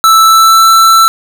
square tone with pitch glide, 1318.5 to 1332.3 Hz, E6 to E6, 0 to +18 cents, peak -3 dBFS, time 0.04-1.08 s, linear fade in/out 0 ms, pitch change +18 cents, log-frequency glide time 0.23-0.68 s, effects none

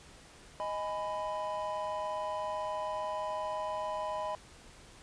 triangle chord, G# minor, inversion second, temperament just, 623 / 830.6 / 996.7 Hz, D#5 / G#5 / B5, +2 / 0 / +16 cents, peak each -35 / -39 / -35 dBFS, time 0.6-4.35 s, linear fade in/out 0 ms, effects pink hiss -55 dBFS RMS until 5.02 s + resampled to 22050 Hz

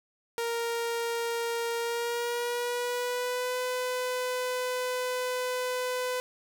sawtooth tone with pitch glide, 466.2 to 502.6 Hz, A#4 to B4, 0 to +30 cents, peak -25 dBFS, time 0.38-6.2 s, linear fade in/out 0 ms, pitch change +130 cents, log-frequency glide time 1.78-3.59 s, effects 11-bit

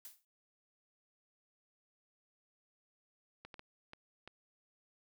blue noise with exponential decay, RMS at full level -46 dBFS, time 0.05-0.25 s, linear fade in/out 1 ms, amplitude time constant 42 ms
clicks, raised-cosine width 0.3 ms, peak -33 dBFS, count 5, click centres 3.45 / 3.542 / 3.594 / 3.934 / 4.276 s
effects none

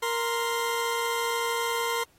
20% pulse tone pair together, 466.2 / 1045.1 Hz, A#4 / C6, 0 / -2 cents, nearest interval octave + major second, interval 1398 cents, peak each -23 / -25 dBFS, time 0.02-2.04 s, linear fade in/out 10 ms, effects pink hiss -63 dBFS RMS until 2.18 s + AAC 48 kbps

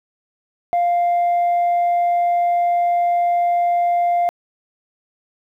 sine tone, 698.5 Hz, F5, in tune, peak -12 dBFS, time 0.73-4.29 s, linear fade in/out 0 ms, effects tanh soft clip ceiling -13 dBFS + 9-bit

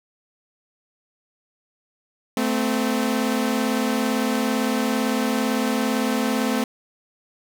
sawtooth tone pair together, 220 / 257.8 Hz, A3 / C4, 0 / -26 cents, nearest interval minor third, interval 274 cents, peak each -19 dBFS, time 2.37-6.64 s, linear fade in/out 2 ms, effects none

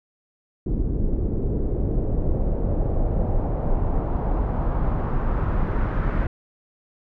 brown noise with low-pass filter sweep, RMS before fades -22 dBFS, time 0.66-6.27 s, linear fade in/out 5 ms, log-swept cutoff 320 to 1600 Hz, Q 1.7, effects none

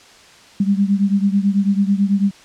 sine beating tone pair, 196.3 / 205.4 Hz, G3 / G#3, +3 / -19 cents, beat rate 9.1 Hz, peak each -15 / -18 dBFS, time 0.6-2.31 s, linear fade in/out 5 ms, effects white hiss -45 dBFS RMS until 2.44 s + low-pass 6000 Hz 12 dB/octave

